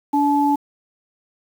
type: tone pair together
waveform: sine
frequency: 287.8 / 862.4 Hz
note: D4 / A5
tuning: -35 / -35 cents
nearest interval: octave + perfect fifth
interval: 1900 cents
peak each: -17 dBFS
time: 0.13-0.56 s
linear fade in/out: 10 ms
effects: 7-bit